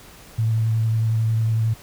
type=tone with vibrato; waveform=sine; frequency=111.8 Hz; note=A2; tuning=28 cents sharp; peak=-17 dBFS; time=0.38-1.74 s; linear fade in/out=10 ms; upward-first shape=sine; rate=11 Hz; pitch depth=17 cents each way; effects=pink hiss -45 dBFS RMS until 1.82 s